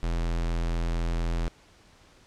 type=tone; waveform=square; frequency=42.1 Hz; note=E1; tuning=37 cents sharp; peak=-26 dBFS; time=0.03-1.48 s; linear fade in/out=0 ms; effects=pink hiss -57 dBFS RMS until 2.26 s + low-pass 7000 Hz 12 dB/octave